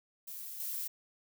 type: noise with level steps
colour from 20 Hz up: violet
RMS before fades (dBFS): -44 / -38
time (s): 0.27-0.88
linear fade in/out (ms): 10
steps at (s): 0.6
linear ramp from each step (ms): 2
effects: none